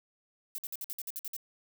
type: noise bursts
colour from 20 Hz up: violet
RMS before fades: -38 dBFS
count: 10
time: 0.55-1.365 s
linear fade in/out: 0 ms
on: 32 ms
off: 55 ms
effects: none